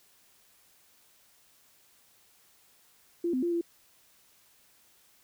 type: tone with pitch steps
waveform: sine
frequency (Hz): 343.3 / 256.4 / 345.5 / 340.3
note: F4 / C4 / F4 / F4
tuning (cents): -30 / -35 / -19 / -45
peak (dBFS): -26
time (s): 3.24-3.612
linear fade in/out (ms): 5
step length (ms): 93
effects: white hiss -63 dBFS RMS until 5.23 s